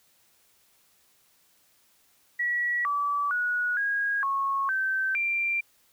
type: tone with pitch steps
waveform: sine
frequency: 1930 / 1152 / 1460 / 1639 / 1097 / 1549 / 2368 Hz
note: B6 / D6 / F#6 / G#6 / C#6 / G6 / D7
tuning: -40 / -34 / -24 / -23 / -18 / -21 / +14 cents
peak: -24 dBFS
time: 2.39-5.61 s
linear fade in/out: 10 ms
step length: 460 ms
effects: white hiss -64 dBFS RMS until 5.92 s